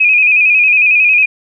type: tone with vibrato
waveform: sine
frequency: 2489 Hz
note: D#7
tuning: in tune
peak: -6 dBFS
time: 0-1.26 s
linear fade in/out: 10 ms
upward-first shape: square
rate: 11 Hz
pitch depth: 43 cents each way
effects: none